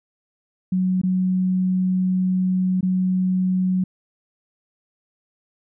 sine tone with dropouts, 185 Hz, F#3, in tune, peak -17 dBFS, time 0.72-3.84 s, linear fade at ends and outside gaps 5 ms, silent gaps 1.016-1.034 / 2.809-2.828 s, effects none

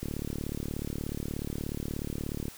click train, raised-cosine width 3 ms, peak -21 dBFS, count 91, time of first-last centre 0.03-2.482 s, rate 36.7 Hz, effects white hiss -49 dBFS RMS until 2.57 s

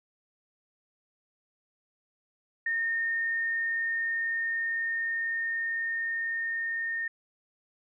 sine tone with level ramp, 1831 Hz, A#6, 32 cents flat, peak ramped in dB -26 to -29 dBFS, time 2.66-7.08 s, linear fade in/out 5 ms, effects none

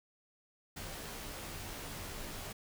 pink noise with comb filter, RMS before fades -44 dBFS, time 0.76-2.53 s, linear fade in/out 10 ms, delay 16 ms, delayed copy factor -0.65, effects none

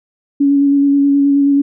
sine tone with vibrato, 281.1 Hz, C#4, 24 cents sharp, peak -8 dBFS, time 0.4-1.62 s, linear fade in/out 10 ms, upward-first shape square, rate 9.4 Hz, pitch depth 12 cents each way, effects none

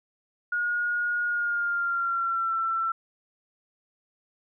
sine tone with pitch glide, 1438 to 1341.7 Hz, F#6 to E6, -50 to +30 cents, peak -24 dBFS, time 0.52-2.92 s, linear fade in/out 5 ms, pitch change -120 cents, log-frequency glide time 1.25-2.54 s, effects none

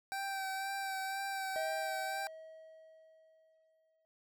25% pulse tone with vibrato, 777 Hz, G5, 16 cents flat, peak -33 dBFS, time 0.12-2.27 s, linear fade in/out 0 ms, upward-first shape sine, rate 2 Hz, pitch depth 21 cents each way
triangle tone with exponential decay, 639 Hz, D#5, 46 cents sharp, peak -33 dBFS, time 1.56-4.05 s, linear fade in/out 0 ms, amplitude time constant 540 ms
effects none

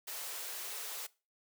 white high-pass noise, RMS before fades -42 dBFS, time 0.07-1.07 s, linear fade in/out 10 ms, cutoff 370 Hz, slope 48 dB/octave, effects noise-tail reverb RT60 0.3 s tail -20 dB re dry

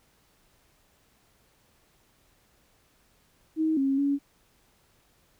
sine tone with pitch steps, 316.3 / 271.7 / 281.6 Hz, D#4 / C#4 / C#4, +29 / -35 / +27 cents, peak -22 dBFS, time 3.56-4.19 s, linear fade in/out 50 ms, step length 210 ms, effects pink hiss -65 dBFS RMS until 5.39 s

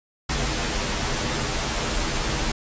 pink noise with comb filter, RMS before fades -25 dBFS, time 0.29-2.52 s, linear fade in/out 5 ms, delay 11 ms, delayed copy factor -0.7, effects resampled to 16000 Hz

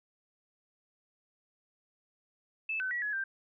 sine tone with pitch steps, 2624 / 1519 / 1930 / 1689 / 1574 Hz, E7 / F#6 / B6 / G#6 / G6, -9 / +45 / -40 / +29 / +7 cents, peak -31 dBFS, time 2.69-3.24 s, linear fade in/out 5 ms, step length 110 ms, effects none

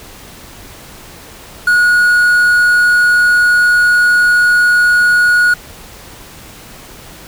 triangle tone with quantisation, 1452 Hz, F#6, 33 cents flat, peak -5 dBFS, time 1.67-5.54 s, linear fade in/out 5 ms, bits 5, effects pink hiss -35 dBFS RMS until 7.27 s

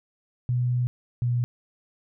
sine tone pair in turn, 123.47 / 121.42 Hz, B2 / B2, 0 / -29 cents, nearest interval unison, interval 29 cents, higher first, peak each -21 dBFS, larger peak neither, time 0.49-0.87 / 1.22-1.44 s, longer first, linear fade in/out 0 ms, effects none

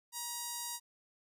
5% pulse tone with notch filter, 952 Hz, A#5, 36 cents sharp, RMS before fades -41 dBFS, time 0.12-0.8 s, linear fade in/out 50 ms, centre 2400 Hz, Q 0.85, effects none

